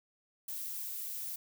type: noise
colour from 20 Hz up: violet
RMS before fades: -40 dBFS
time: 0.48-1.36 s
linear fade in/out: 5 ms
effects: none